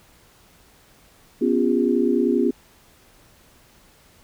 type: chord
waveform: sine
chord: C# dominant seventh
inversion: third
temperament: equal with one note detuned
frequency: 246.9 / 277.2 / 349.2 / 404.9 Hz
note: B3 / C#4 / E#4 / G#4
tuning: 0 / 0 / 0 / -44 cents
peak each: -21 / -23 / -22 / -23 dBFS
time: 1.41-2.51 s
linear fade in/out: 10 ms
effects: pink hiss -54 dBFS RMS until 4.23 s